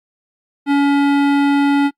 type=tone with hard clipping; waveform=sine; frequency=282.9 Hz; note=C#4; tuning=35 cents sharp; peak=-13 dBFS; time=0.66-1.91 s; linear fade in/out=50 ms; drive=17 dB; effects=noise-tail reverb RT60 0.1 s tail -25 dB re dry + Opus 48 kbps